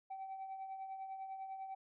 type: tone with tremolo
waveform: sine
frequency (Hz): 770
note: G5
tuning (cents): -31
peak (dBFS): -39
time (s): 0.1-1.75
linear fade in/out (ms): 10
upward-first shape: triangle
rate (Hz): 10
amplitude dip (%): 60
effects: tanh soft clip ceiling -40 dBFS

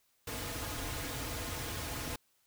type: noise with comb filter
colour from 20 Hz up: pink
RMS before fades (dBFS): -39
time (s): 0.27-2.16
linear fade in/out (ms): 5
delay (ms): 5.2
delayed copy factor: -0.75
effects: white hiss -73 dBFS RMS until 2.46 s

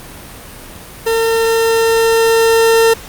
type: tone with level ramp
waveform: 40% pulse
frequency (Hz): 453.9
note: A#4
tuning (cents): -46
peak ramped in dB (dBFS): -11 to -6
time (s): 1.06-2.94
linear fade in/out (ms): 10
effects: pink hiss -33 dBFS RMS until 3.08 s + Opus 32 kbps

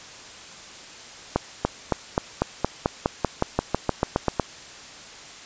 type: accelerating click train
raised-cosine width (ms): 1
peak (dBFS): -5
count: 17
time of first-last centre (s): 1.36-4.397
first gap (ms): 290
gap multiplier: 0.94
effects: white hiss -42 dBFS RMS until 5.45 s + resampled to 16000 Hz

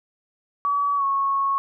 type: tone with pitch glide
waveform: sine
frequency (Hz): 1140 to 1100.5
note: C#6 to C#6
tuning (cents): +48 to -13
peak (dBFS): -19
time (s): 0.65-1.58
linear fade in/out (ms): 0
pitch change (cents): -61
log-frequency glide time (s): 0.96-1.04
effects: none

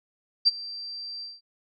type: tone with ADSR envelope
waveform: sine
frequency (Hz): 4699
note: D8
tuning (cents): 0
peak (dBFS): -13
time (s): 0.45-1.41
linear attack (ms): 25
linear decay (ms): 26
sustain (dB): -21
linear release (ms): 190
effects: none

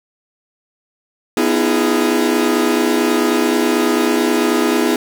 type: chord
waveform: 40% pulse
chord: F half-diminished seventh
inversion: second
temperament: equal with one note detuned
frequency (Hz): 246.9 / 311.1 / 340.3 / 415.3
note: Cb4 / Eb4 / F4 / Ab4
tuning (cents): 0 / 0 / -45 / 0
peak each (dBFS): -18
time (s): 1.37-4.96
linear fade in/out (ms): 2
effects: none

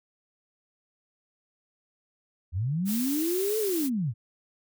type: linear two-way sweep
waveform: sine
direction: up then down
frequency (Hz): 77.78 to 444.2 to 99.5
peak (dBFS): -25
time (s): 2.52-4.14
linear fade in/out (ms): 50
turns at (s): 3.59
type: noise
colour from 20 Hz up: blue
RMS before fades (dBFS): -34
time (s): 2.85-3.9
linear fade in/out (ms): 50
effects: none

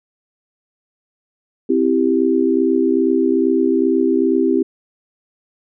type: chord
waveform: sine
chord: C major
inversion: none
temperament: equal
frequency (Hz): 261.6 / 329.6 / 392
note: C4 / E4 / G4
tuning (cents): 0 / 0 / 0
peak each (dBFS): -17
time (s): 1.69-4.63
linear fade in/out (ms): 10
effects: none

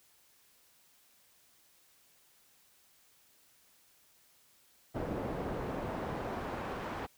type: noise with band-pass filter sweep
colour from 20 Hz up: brown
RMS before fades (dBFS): -38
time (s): 4.94-7.07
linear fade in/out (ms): 20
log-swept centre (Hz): 500 to 1100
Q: 0.78
effects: white hiss -66 dBFS RMS until 7.17 s

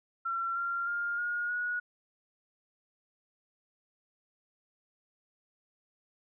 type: tone with pitch steps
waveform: sine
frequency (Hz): 1359 / 1382.8 / 1406.9 / 1431.5 / 1456.5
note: F6 / F6 / F6 / F6 / F#6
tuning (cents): -48 / -18 / +12 / +42 / -28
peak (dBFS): -30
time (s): 0.25-1.8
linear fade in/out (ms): 10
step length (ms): 310
effects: none

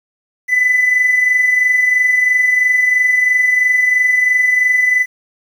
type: tone with amplitude modulation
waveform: triangle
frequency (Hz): 2000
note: B6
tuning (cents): +21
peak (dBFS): -4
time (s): 0.48-5.06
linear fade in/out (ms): 50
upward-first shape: sine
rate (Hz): 23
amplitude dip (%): 60
effects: tanh soft clip ceiling -6 dBFS + 7-bit

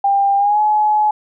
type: tone with pitch glide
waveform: sine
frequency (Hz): 796 to 848.2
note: G5 to G#5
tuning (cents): +26 to +36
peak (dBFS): -11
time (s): 0.04-1.11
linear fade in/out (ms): 5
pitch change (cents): +110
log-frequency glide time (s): 0.37-0.6
effects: none

